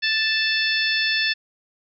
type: harmonic tone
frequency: 880 Hz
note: A5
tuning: in tune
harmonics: 2 / 3 / 4 / 5 / 6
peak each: -23 / -25 / -26 / -27 / -28 dBFS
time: 0.02-1.34 s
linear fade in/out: 20 ms
effects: none